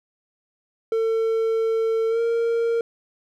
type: tone with pitch glide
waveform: triangle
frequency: 450 to 463.2 Hz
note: A4 to A#4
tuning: +39 to -11 cents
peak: -17 dBFS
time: 0.92-2.81 s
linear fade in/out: 2 ms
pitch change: +50 cents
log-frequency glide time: 2.09-2.2 s
effects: none